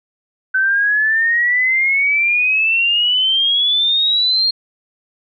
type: exponential sweep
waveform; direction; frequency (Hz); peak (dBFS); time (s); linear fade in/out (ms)
sine; up; 1522 to 4254; -12; 0.54-4.51; 10
effects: none